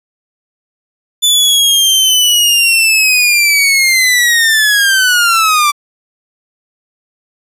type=linear sweep; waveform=sawtooth; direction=down; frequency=3506 to 1156 Hz; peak=-4 dBFS; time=1.22-5.72 s; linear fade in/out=20 ms; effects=resampled to 32000 Hz